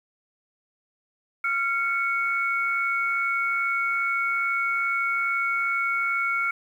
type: tone pair together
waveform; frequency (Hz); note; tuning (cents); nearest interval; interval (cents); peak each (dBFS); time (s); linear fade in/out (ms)
sine; 1380.6 / 2217; F6 / C#7; -20 / 0; minor sixth; 820; -25; 1.44-6.51; 5
effects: 9-bit